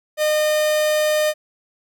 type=tone; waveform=45% pulse; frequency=610 Hz; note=D#5; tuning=34 cents flat; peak=-16 dBFS; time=0.17-1.34 s; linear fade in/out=50 ms; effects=none